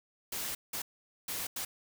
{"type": "noise bursts at uneven times", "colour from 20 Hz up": "white", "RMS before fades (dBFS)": -37, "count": 4, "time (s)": [[0.32, 0.55], [0.73, 0.82], [1.28, 1.47], [1.56, 1.65]], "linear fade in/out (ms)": 5, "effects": []}